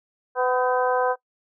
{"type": "harmonic tone with a mistuned harmonic", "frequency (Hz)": 251.6, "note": "B3", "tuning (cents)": 32, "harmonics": [2, 3, 4, 5, 6], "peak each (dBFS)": [-22, -25, -26, -32, -30], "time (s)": [0.35, 1.16], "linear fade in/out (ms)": 50, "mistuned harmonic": 6, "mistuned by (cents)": 36, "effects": ["noise-tail reverb RT60 0.1 s tail -21 dB re dry"]}